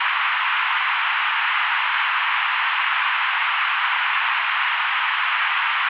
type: band-pass noise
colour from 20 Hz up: pink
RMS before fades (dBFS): -21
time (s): 0-5.89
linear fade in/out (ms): 5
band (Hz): 930 to 3000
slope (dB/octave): 48
effects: none